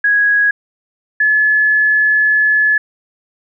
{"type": "tone pair in turn", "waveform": "sine", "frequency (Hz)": [1661.2, 1714.8], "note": ["G#6", "A6"], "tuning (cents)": [0, -45], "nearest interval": "minor second", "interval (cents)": 55, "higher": "second", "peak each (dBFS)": -9, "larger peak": "neither", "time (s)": [[0.04, 0.51], [1.2, 2.78]], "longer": "second", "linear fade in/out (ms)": 5, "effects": []}